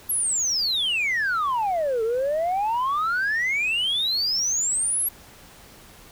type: exponential two-way sweep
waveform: sine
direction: down then up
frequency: 11630 to 435.7 to 11630 Hz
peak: -19 dBFS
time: 0.09-5.09 s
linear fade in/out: 10 ms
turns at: 2.03 s
effects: tanh soft clip ceiling -19 dBFS + pink hiss -48 dBFS RMS until 6.11 s